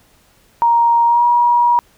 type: tone with pitch glide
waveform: sine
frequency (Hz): 937 to 957.8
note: A#5 to A#5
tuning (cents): +9 to +47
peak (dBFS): -9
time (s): 0.62-1.79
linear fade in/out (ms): 0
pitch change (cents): +38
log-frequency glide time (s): 1.06-1.24
effects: pink hiss -53 dBFS RMS until 1.97 s